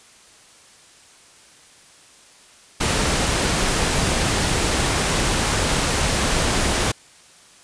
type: noise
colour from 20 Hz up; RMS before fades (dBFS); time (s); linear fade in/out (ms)
pink; -20; 2.8-6.92; 10
effects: white hiss -49 dBFS RMS until 7.63 s + resampled to 22050 Hz